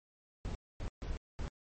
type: noise bursts at uneven times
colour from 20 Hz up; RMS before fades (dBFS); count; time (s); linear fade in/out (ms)
brown; -38; 4; 0.45-0.55 / 0.8-0.88 / 1.02-1.17 / 1.39-1.48; 0
effects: MP3 32 kbps